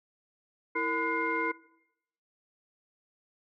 sine tone cluster, 328.7 / 460.5 / 1010 / 1457 / 2117 Hz, E4 / A#4 / B5 / F#6 / C7, -5 / -21 / +39 / -27 / +20 cents, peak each -35 / -34 / -33 / -36 / -32 dBFS, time 0.75-1.52 s, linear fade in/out 10 ms, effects noise-tail reverb RT60 0.8 s tail -20 dB re dry + tanh soft clip ceiling -16 dBFS

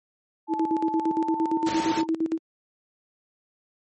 sine tone with pitch glide, 866 to 901.2 Hz, A5 to A5, -28 to +41 cents, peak -27 dBFS, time 0.47-2.07 s, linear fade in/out 50 ms, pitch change +69 cents, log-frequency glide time 0.89-1.67 s
sine tone with tremolo, 324.2 Hz, E4, 29 cents flat, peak -20 dBFS, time 0.48-2.39 s, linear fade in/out 50 ms, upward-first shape square, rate 8.7 Hz, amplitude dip 80%
pink noise, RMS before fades -31 dBFS, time 1.66-2.02 s, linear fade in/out 10 ms
effects high-pass 150 Hz 12 dB/octave + MP3 32 kbps

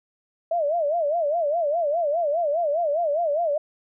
sine tone with vibrato, 631 Hz, D#5, 24 cents sharp, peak -20 dBFS, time 0.51-3.58 s, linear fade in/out 5 ms, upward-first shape sine, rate 4.9 Hz, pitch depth 180 cents each way, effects none

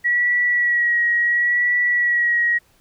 sine tone with vibrato, 1923 Hz, B6, 47 cents flat, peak -15 dBFS, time 0.04-2.59 s, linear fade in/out 20 ms, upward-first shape sine, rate 0.72 Hz, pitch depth 24 cents each way, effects pink hiss -58 dBFS RMS until 2.8 s

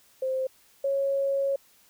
sine tone pair in turn, 523.3 / 550.8 Hz, C5 / C#5, 0 / -11 cents, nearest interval minor second, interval 89 cents, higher second, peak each -25 / -23 dBFS, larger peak second, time 0.22-0.47 / 0.84-1.56 s, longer second, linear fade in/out 5 ms, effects white hiss -60 dBFS RMS until 1.89 s

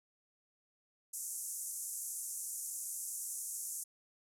white band-pass noise, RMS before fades -42 dBFS, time 1.13-3.84 s, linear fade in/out 10 ms, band 6300 to 12000 Hz, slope 48 dB/octave, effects none

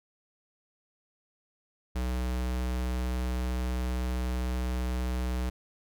square tone, 62.3 Hz, B1, 16 cents sharp, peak -29 dBFS, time 1.95-5.5 s, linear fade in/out 10 ms, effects none

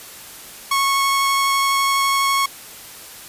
sawtooth tone with vibrato, 1100 Hz, C#6, 14 cents flat, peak -12 dBFS, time 0.71-2.46 s, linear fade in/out 5 ms, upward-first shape triangle, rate 12 Hz, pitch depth 8 cents each way, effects white hiss -38 dBFS RMS until 3.28 s + resampled to 32000 Hz

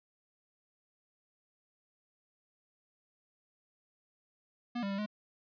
square tone with pitch steps, 240.8 / 198.4 / 196.9 / 210.4 Hz, B3 / G3 / G3 / G#3, -44 / +21 / +8 / +23 cents, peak -34 dBFS, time 4.75-5.062 s, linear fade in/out 10 ms, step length 78 ms, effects resampled to 11025 Hz

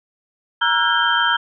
sine tone cluster, 942 / 1343 / 1450 / 1621 / 3139 Hz, A#5 / E6 / F#6 / G#6 / G7, +18 / +32 / -35 / -42 / +2 cents, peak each -21 dBFS, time 0.61-1.37 s, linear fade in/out 10 ms, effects none

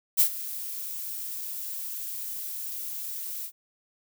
violet noise with ADSR envelope, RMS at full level -18 dBFS, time 0.17-3.52 s, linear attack 30 ms, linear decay 88 ms, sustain -17 dB, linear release 74 ms, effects none

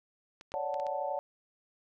clicks, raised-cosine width 0.2 ms, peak -31 dBFS, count 5, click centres 0.411 / 0.519 / 0.742 / 0.799 / 0.867 s
sine chord, D major seventh, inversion third, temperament equal with one note detuned, 556 / 587.3 / 740 / 880 Hz, C#5 / D5 / F#5 / A5, +5 / 0 / 0 / 0 cents, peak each -37 dBFS, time 0.54-1.19 s, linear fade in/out 0 ms
effects none

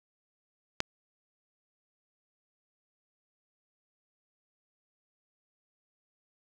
click, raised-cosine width 0.2 ms, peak -10 dBFS, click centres 0.804 s, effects none

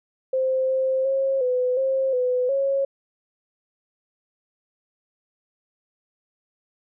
sine tone with pitch steps, 522 / 525 / 539 / 502 / 532 / 501 / 548 Hz, C5 / C5 / C#5 / B4 / C5 / B4 / C#5, -4 / +6 / -49 / +28 / +29 / +25 / -20 cents, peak -19 dBFS, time 0.33-2.85 s, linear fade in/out 5 ms, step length 360 ms, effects none

